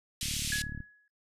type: band-pass noise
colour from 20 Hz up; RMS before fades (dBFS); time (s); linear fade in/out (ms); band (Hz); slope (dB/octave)
pink; -35; 0.21-0.62; 2; 2700 to 11000; 24
type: click train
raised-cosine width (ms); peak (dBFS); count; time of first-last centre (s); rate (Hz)
5; -28; 22; 0.23-0.804; 36.6
type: tone with exponential decay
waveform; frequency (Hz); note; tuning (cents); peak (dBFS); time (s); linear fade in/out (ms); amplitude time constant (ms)
sine; 1683; G#6; +23; -28; 0.52-1.08; 2; 120
effects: noise-tail reverb RT60 0.2 s tail -23 dB re dry + resampled to 32000 Hz